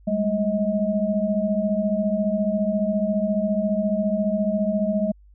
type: tone cluster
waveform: sine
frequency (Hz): 197.9 / 212.4 / 632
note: G3 / G#3 / D#5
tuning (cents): +17 / +39 / +27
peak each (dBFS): -24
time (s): 0.07-5.12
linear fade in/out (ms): 10
effects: added 50 Hz sine -48 dBFS peak until 5.34 s